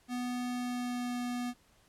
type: tone with pitch glide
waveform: square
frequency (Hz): 246.8 to 244.7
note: B3 to B3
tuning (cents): -1 to -16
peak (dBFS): -34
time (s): 0.08-1.54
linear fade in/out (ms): 50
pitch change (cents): -15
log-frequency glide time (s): 0.51-1.19
effects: pink hiss -66 dBFS RMS until 1.88 s + low-pass 12000 Hz 12 dB/octave